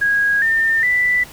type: tone with pitch steps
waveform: sine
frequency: 1646 / 1805.4 / 1980.2 Hz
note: G#6 / A6 / B6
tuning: -16 / +44 / +4 cents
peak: -13 dBFS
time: 0.01-1.24 s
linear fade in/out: 10 ms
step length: 410 ms
effects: pink hiss -39 dBFS RMS until 1.32 s